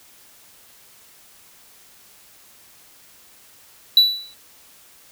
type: tone with exponential decay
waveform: triangle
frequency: 3948 Hz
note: B7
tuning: 1 cent flat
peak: -5 dBFS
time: 3.97-4.34 s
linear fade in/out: 2 ms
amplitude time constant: 79 ms
effects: white hiss -50 dBFS RMS until 5.11 s